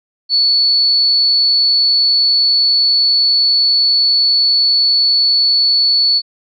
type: tone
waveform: sine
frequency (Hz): 4435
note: C#8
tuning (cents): 0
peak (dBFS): -9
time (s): 0.29-6.22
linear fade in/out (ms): 50
effects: none